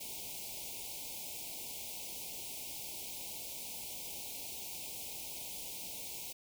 white band-stop noise, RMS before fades -44 dBFS, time 0-6.33 s, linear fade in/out 10 ms, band 950 to 2200 Hz, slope 96 dB/octave, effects none

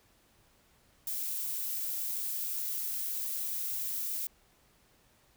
violet noise, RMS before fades -35 dBFS, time 1.07-4.27 s, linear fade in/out 2 ms, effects pink hiss -66 dBFS RMS until 5.36 s

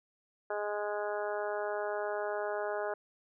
harmonic tone, 207.7 Hz, G#3, in tune, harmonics 2 / 3 / 4 / 5 / 6 / 7 / 8, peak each -37 / -36 / -40 / -45 / -46 / -43 / -47 dBFS, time 0.5-2.94 s, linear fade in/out 5 ms, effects none

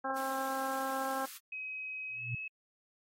harmonic tone, 266.8 Hz, C4, 34 cents sharp, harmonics 1 / 2 / 3 / 4 / 5 / 6, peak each -43 / -40 / -37 / -40 / -41 / -43 dBFS, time 0.04-1.26 s, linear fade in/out 10 ms
white high-pass noise, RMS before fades -48 dBFS, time 0.15-1.39 s, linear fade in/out 20 ms, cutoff 1100 Hz, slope 96 dB/octave
sine tone with pitch glide, 2536 to 2579 Hz, D#7 to E7, +32 to -39 cents, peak -38 dBFS, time 1.52-2.48 s, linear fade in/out 5 ms, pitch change +29 cents, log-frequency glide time 2.13-2.21 s
sine tone with exponential growth, 120.5 Hz, B2, 42 cents flat, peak -31 dBFS, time 2.09-2.35 s, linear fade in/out 5 ms, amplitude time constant 55 ms
effects AAC 48 kbps

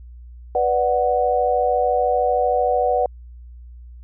sine chord, B minor, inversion none, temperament equal, 493.9 / 587.3 / 740 Hz, B4 / D5 / F#5, 0 / 0 / 0 cents, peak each -20 / -22 / -19 dBFS, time 0.55-3.06 s, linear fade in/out 2 ms, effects added 60 Hz sine -37 dBFS peak until 4.03 s

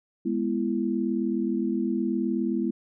sine chord, E major, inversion first, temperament equal with one note detuned, 207.7 / 246.9 / 334.6 Hz, G#3 / B3 / E4, 0 / 0 / +26 cents, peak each -28 dBFS, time 0.25-2.71 s, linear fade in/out 10 ms, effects none

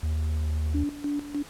triangle tone with pitch glide, 77.78 to 76.71 Hz, D#2 to D#2, 0 to -24 cents, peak -22 dBFS, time 0.03-0.84 s, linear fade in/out 5 ms, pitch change -24 cents, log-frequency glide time 0.23-0.48 s
sine tone with tremolo, 290 Hz, D4, 22 cents flat, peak -25 dBFS, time 0.74-1.43 s, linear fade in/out 10 ms, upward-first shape square, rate 3.3 Hz, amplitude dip 75%
effects pink hiss -47 dBFS RMS until 1.49 s + low-pass 12000 Hz 12 dB/octave

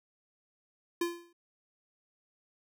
square tone with exponential decay, 343.8 Hz, F4, 27 cents flat, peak -27 dBFS, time 1.01-1.33 s, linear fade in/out 5 ms, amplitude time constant 68 ms, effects none

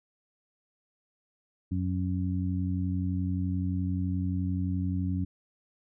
harmonic tone, 91.6 Hz, F#2, 17 cents flat, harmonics 1 / 2 / 3, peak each -29 / -32 / -34 dBFS, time 1.71-5.25 s, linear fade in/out 10 ms, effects none

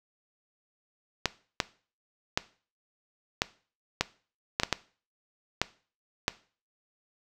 clicks, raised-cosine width 0.2 ms, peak -6 dBFS, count 10, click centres 1.257 / 1.602 / 2.375 / 3.419 / 4.01 / 4.599 / 4.634 / 4.727 / 5.616 / 6.281 s, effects noise-tail reverb RT60 0.4 s tail -18 dB re dry

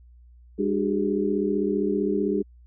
sine tone cluster, 201.9 / 298.4 / 377.3 / 412.8 Hz, G#3 / D4 / F#4 / G#4, -49 / +28 / +34 / -10 cents, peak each -27 dBFS, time 0.58-2.43 s, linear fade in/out 20 ms, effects added 60 Hz sine -48 dBFS peak until 2.66 s

